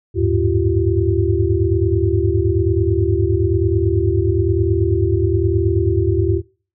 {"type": "tone cluster", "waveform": "sine", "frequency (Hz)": [79, 98, 107.4, 342.2, 383.3], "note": ["D#2", "G2", "A2", "F4", "G4"], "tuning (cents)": [27, 0, -41, -35, -39], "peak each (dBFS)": -20, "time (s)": [0.14, 6.42], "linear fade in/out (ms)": 50, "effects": ["noise-tail reverb RT60 0.4 s tail -24 dB re dry"]}